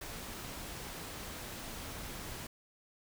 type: noise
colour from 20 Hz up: pink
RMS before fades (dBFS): -44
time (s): 0.01-2.47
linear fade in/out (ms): 5
effects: none